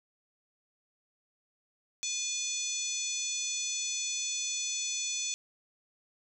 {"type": "harmonic tone with a mistuned harmonic", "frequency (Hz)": 868, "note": "A5", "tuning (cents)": -24, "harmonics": [3, 4, 5, 6, 7, 8, 9], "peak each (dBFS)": [-41, -39, -42, -46, -35, -38, -44], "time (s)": [2.03, 5.34], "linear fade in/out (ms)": 0, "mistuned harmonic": 3, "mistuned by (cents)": -88, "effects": []}